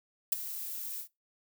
violet noise with ADSR envelope, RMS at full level -24 dBFS, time 0.32-1.08 s, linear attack 5 ms, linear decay 16 ms, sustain -15 dB, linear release 90 ms, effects noise-tail reverb RT60 0.2 s tail -21 dB re dry

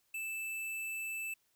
square tone, 2639 Hz, E7, 1 cent sharp, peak -38 dBFS, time 0.14-1.34 s, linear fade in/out 5 ms, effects white hiss -75 dBFS RMS until 1.55 s

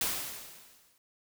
white noise with exponential decay, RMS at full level -29 dBFS, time 0.01-0.98 s, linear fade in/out 2 ms, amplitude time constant 210 ms, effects none

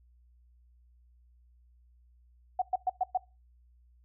sine tone bursts, 740 Hz, F#5, in tune, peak -24 dBFS, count 5, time 2.59-3.175 s, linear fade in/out 5 ms, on 29 ms, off 110 ms, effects noise-tail reverb RT60 0.3 s tail -23 dB re dry + added 60 Hz sine -59 dBFS peak until 4.04 s

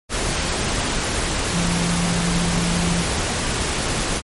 sine tone in noise, 172 Hz, F3, 26 cents flat, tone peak -20 dBFS, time 1.51-3.05 s, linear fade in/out 50 ms, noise pink, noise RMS -22 dBFS, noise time 0.09-4.22 s, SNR -1 dB, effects MP3 48 kbps

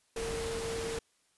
sine tone in noise, 456.1 Hz, A#4, 38 cents flat, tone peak -35 dBFS, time 0.16-0.99 s, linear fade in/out 5 ms, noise pink, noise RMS -39 dBFS, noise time 0.16-0.99 s, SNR +1 dB, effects white hiss -71 dBFS RMS until 1.37 s + resampled to 24000 Hz

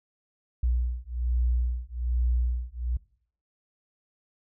sine beating tone pair, 60 / 61.2 Hz, B1 / B1, -49 / -15 cents, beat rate 1.2 Hz, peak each -27 dBFS, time 0.63-2.97 s, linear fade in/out 5 ms, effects noise-tail reverb RT60 0.6 s tail -22 dB re dry

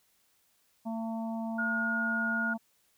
harmonic tone, 225.5 Hz, A3, 43 cents sharp, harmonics 1 / 3 / 4 / 5, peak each -33 / -40 / -43 / -55 dBFS, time 0.85-2.58 s, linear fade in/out 20 ms
sine tone, 1434 Hz, F6, 45 cents sharp, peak -29 dBFS, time 1.58-2.54 s, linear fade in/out 10 ms
effects white hiss -70 dBFS RMS until 2.97 s

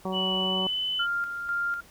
harmonic tone, 188 Hz, F#3, 28 cents sharp, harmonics 1 / 2 / 3 / 4 / 5 / 6, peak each -31 / -34 / -36 / -37 / -38 / -39 dBFS, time 0.05-0.67 s, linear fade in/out 2 ms
sine tone with pitch glide, 2960 to 3015 Hz, F#7 to F#7, 0 to +32 cents, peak -26 dBFS, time 0.12-1.07 s, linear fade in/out 50 ms, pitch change +32 cents, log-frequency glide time 0.34-0.78 s
sine tone with tremolo, 1396.9 Hz, F6, in tune, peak -25 dBFS, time 0.99-1.81 s, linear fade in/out 10 ms, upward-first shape square, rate 2 Hz, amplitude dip 50%
effects pink hiss -54 dBFS RMS until 1.9 s

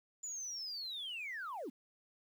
sine linear sweep, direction down, 7070 to 208.8 Hz, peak -39 dBFS, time 0.23-1.7 s, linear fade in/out 10 ms, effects tanh soft clip ceiling -37 dBFS + 11-bit

